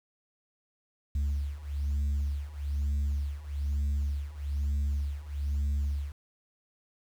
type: beating tone pair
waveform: sine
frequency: 70.6 / 71.7 Hz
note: C#2 / D2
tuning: +32 / -41 cents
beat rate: 1.1 Hz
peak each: -30 / -28 dBFS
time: 1.15-6.12 s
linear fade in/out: 5 ms
effects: tanh soft clip ceiling -25 dBFS + 9-bit